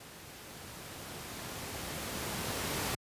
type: noise with level ramp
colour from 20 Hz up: pink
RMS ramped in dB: -50 to -33 dBFS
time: 0-2.95 s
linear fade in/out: 5 ms
effects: high-pass 80 Hz 12 dB/octave + resampled to 32000 Hz